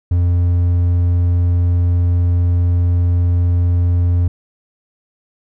triangle tone, 87.6 Hz, F2, 6 cents sharp, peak -9 dBFS, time 0.11-4.28 s, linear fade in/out 5 ms, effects none

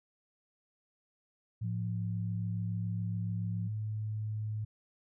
sine tone with pitch glide, 110.8 to 107.46 Hz, A2 to A2, +13 to -40 cents, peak -33 dBFS, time 1.61-4.65 s, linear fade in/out 10 ms, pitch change -53 cents, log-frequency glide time 1.89-2 s
sine tone, 174.61 Hz, F3, in tune, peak -37 dBFS, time 1.63-3.69 s, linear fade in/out 20 ms
effects none

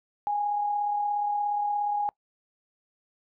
sine tone with amplitude modulation, 825 Hz, G#5, 12 cents flat, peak -23 dBFS, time 0.27-2.09 s, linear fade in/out 0 ms, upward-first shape sine, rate 37 Hz, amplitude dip 35%, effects noise-tail reverb RT60 0.1 s tail -24 dB re dry

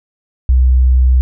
sine tone, 63.5 Hz, B1, 49 cents sharp, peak -6 dBFS, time 0.49-1.21 s, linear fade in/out 0 ms, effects none

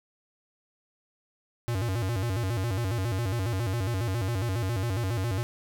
square tone with vibrato, 105.8 Hz, G#2, 33 cents sharp, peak -27 dBFS, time 1.68-5.43 s, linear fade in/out 0 ms, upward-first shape square, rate 7.3 Hz, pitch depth 200 cents each way, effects none

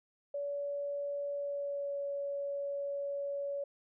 sine tone with pitch glide, 570 to 564.1 Hz, C#5 to C#5, +48 to +30 cents, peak -34 dBFS, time 0.34-3.64 s, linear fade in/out 5 ms, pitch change -18 cents, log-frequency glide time 1.35-2 s, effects none

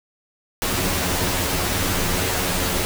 pink noise with comb filter, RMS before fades -22 dBFS, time 0.62-2.85 s, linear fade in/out 0 ms, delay 11 ms, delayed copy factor +0.9, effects none

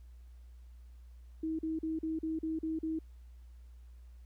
sine tone bursts, 319.1 Hz, D#4, 44 cents sharp, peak -32 dBFS, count 8, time 1.43-2.99 s, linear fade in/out 5 ms, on 160 ms, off 40 ms, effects added 60 Hz sine -50 dBFS peak until 4.25 s + pink hiss -74 dBFS RMS until 4.25 s

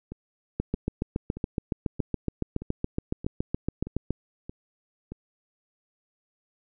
two click trains, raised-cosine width 3 ms, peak -13 / -24 dBFS, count 26 / 9, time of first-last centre 0.6-4.106 / 0.12-5.12 s, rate 7.13 / 1.6 Hz, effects none

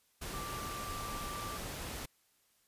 sine tone in noise, 1174.7 Hz, D6, in tune, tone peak -42 dBFS, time 0.33-1.58 s, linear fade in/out 10 ms, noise pink, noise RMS -42 dBFS, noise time 0.21-2.06 s, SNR -3 dB, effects white hiss -72 dBFS RMS until 2.67 s + resampled to 32000 Hz

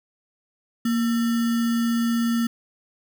sine tone with sample-and-hold, 233.1 Hz, A#3, in tune, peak -19 dBFS, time 0.85-2.47 s, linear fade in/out 5 ms, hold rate 1575 Hz, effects none

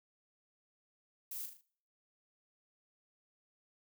violet noise with echo, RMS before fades -43 dBFS, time 1.31-1.46 s, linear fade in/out 5 ms, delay 38 ms, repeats 4, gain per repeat -6 dB, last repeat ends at 1.612 s, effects noise-tail reverb RT60 0.5 s tail -20 dB re dry

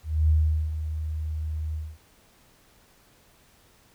sine tone with ADSR envelope, 77.78 Hz, D#2, in tune, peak -16 dBFS, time 0.03-1.98 s, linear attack 260 ms, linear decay 410 ms, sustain -11 dB, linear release 240 ms, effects pink hiss -59 dBFS RMS until 3.94 s

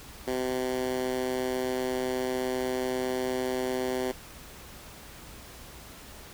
10% pulse tone with high-pass filter, 127.9 Hz, C3, 39 cents flat, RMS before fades -30 dBFS, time 0.27-4.12 s, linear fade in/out 10 ms, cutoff 320 Hz, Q 2.4, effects added 60 Hz sine -53 dBFS peak until 6.33 s + pink hiss -47 dBFS RMS until 6.33 s

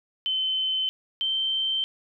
sine tone pair in turn, 3064 / 3116 Hz, G7 / G7, -40 / -11 cents, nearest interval unison, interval 29 cents, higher second, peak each -23 dBFS, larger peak neither, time 0.26-0.89 / 1.21-1.84 s, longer neither, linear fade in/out 0 ms, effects none

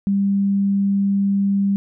sine tone, 198.3 Hz, G3, 20 cents sharp, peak -15 dBFS, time 0.07-1.76 s, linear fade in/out 0 ms, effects none

